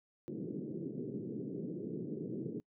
white band-pass noise, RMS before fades -41 dBFS, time 0.28-2.6 s, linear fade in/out 0 ms, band 130 to 420 Hz, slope 48 dB/octave, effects noise-tail reverb RT60 0.1 s tail -26 dB re dry

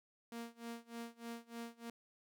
sawtooth tone with tremolo, 233.1 Hz, A#3, in tune, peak -39 dBFS, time 0.32-1.9 s, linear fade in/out 2 ms, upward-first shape sine, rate 3.3 Hz, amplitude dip 95%, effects none

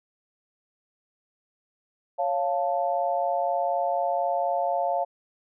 sine chord, Db augmented, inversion none, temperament equal, 554.4 / 698.5 / 880 Hz, Db5 / F5 / A5, 0 / 0 / 0 cents, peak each -28 / -25 / -30 dBFS, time 2.18-5.05 s, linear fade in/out 20 ms, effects none

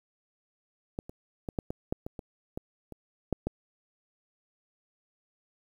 clicks, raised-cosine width 2 ms, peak -20 / -29 / -21 / -16 / -20 / -15 / -23 / -25 / -21 / -29 / -13 / -16 dBFS, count 12, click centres 0.989 / 1.095 / 1.488 / 1.588 / 1.705 / 1.925 / 2.065 / 2.192 / 2.575 / 2.923 / 3.327 / 3.47 s, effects 9-bit

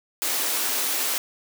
white high-pass noise, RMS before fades -25 dBFS, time 0.22-1.18 s, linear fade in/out 0 ms, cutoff 240 Hz, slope 96 dB/octave, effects none

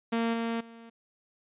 sawtooth tone with level steps, 230 Hz, A#3, 23 cents flat, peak -22 / -25 / -43 dBFS, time 0.12-0.9 s, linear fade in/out 10 ms, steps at 0.33 / 0.6 s, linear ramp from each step 10 ms, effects resampled to 8000 Hz

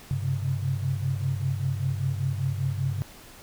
sine tone cluster, 98.2 / 133 / 138.1 Hz, G2 / C3 / C#3, +4 / +29 / -6 cents, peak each -29 dBFS, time 0.11-3.02 s, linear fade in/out 0 ms, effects pink hiss -48 dBFS RMS until 3.42 s

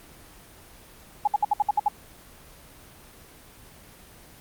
sine tone bursts, 833 Hz, G#5, 5 cents sharp, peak -17 dBFS, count 8, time 1.25-1.884 s, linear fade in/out 5 ms, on 25 ms, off 62 ms, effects pink hiss -49 dBFS RMS until 4.4 s + Opus 24 kbps

